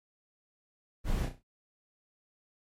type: noise with echo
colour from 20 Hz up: brown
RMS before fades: -30 dBFS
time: 1.04-1.3 s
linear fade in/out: 50 ms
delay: 33 ms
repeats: 4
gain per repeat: -8 dB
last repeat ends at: 1.432 s
effects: MP3 64 kbps